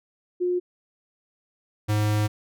sine / square tone pair in turn, 358 / 105.67 Hz, F4 / G#2, +43 / +30 cents, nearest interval octave + major sixth, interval 2113 cents, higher first, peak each -21 / -21 dBFS, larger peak neither, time 0.4-0.6 / 1.88-2.28 s, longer second, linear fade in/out 20 ms, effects none

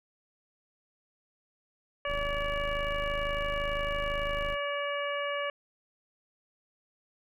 harmonic tone, 573 Hz, D5, 43 cents flat, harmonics 1 / 2 / 3 / 4 / 5, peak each -33 / -36 / -38 / -39 / -40 dBFS, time 2.05-5.5 s, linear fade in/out 2 ms
40% pulse tone, 25.96 Hz, G#0, in tune, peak -34 dBFS, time 2.06-4.57 s, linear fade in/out 50 ms
effects none

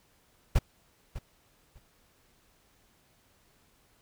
brown noise with echo, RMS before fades -21 dBFS, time 0.55-0.59 s, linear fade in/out 10 ms, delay 600 ms, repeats 2, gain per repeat -15 dB, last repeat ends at 1.79 s, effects pink hiss -66 dBFS RMS until 4.01 s

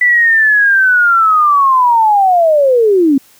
sine linear sweep, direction down, 1986 to 260 Hz, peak -6 dBFS, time 0.01-3.18 s, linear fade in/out 5 ms, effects white hiss -46 dBFS RMS until 3.39 s + high-pass 80 Hz 12 dB/octave

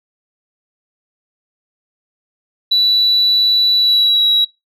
sine tone with pitch glide, 3951 to 3879 Hz, B7 to B7, 0 to -32 cents, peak -8 dBFS, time 2.71-4.45 s, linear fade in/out 10 ms, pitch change -32 cents, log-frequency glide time 3.76-4.26 s, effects noise-tail reverb RT60 0.2 s tail -20 dB re dry + tanh soft clip ceiling -6 dBFS

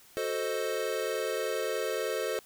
square chord, F# diminished seventh, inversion none, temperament equal, 370 / 440 / 523.3 / 622.3 Hz, F#4 / A4 / C5 / Eb5, 0 / 0 / 0 / 0 cents, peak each -39 / -34 / -35 / -38 dBFS, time 0.17-2.39 s, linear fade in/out 0 ms, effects white hiss -57 dBFS RMS until 2.45 s

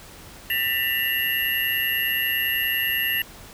sine tone cluster, 1791 / 1974 / 2722 / 2852 / 11500 Hz, A6 / B6 / F7 / F7 / F9, +30 / -1 / -45 / +36 / +50 cents, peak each -27 / -29 / -28 / -27 / -27 dBFS, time 0.5-3.22 s, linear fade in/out 2 ms, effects pink hiss -44 dBFS RMS until 3.53 s

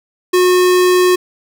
square tone, 363 Hz, F#4, 33 cents flat, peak -9 dBFS, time 0.33-1.16 s, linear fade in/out 10 ms, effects none

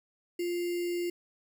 sine tone with sample-and-hold, 349.2 Hz, F4, in tune, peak -29 dBFS, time 0.39-1.1 s, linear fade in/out 5 ms, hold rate 2450 Hz, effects none

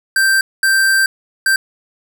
square tone bursts at uneven times, 1568 Hz, G6, in tune, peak -11 dBFS, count 3, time 0.16-0.41 / 0.63-1.06 / 1.46-1.56 s, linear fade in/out 2 ms, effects none

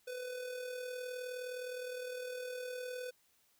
square tone with amplitude modulation, 500 Hz, B4, 21 cents sharp, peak -39 dBFS, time 0.07-3.11 s, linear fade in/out 10 ms, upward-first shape sine, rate 39.5 Hz, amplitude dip 45%, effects white hiss -72 dBFS RMS until 3.59 s

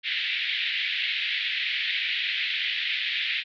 pink band-pass noise, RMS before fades -28 dBFS, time 0.03-3.44 s, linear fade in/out 50 ms, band 1900 to 3800 Hz, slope 48 dB/octave, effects none

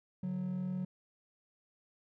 triangle tone pair together, 143.35 / 184.5 Hz, D3 / F#3, -42 / -5 cents, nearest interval major third, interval 437 cents, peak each -39 / -32 dBFS, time 0.23-0.85 s, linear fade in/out 5 ms, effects tanh soft clip ceiling -27 dBFS

